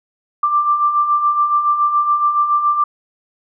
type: beating tone pair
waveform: sine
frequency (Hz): 1174.7 / 1181.8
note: D6 / D6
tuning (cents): 0 / +10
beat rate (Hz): 7.1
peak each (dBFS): -21 / -13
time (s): 0.43-2.84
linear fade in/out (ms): 5
effects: none